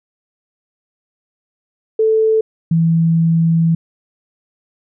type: tone pair in turn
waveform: sine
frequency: 440 / 164.81 Hz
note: A4 / E3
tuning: 0 / 0 cents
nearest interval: octave + perfect fourth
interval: 1700 cents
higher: first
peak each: -10 dBFS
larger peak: neither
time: 1.99-2.41 / 2.71-3.75 s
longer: second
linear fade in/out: 5 ms
effects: none